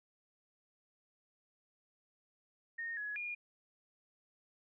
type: tone with pitch steps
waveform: sine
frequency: 1845 / 1684 / 2426 Hz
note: A#6 / G#6 / D#7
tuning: -18 / +24 / -44 cents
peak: -38 dBFS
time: 2.78-3.35 s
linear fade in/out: 10 ms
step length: 190 ms
effects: none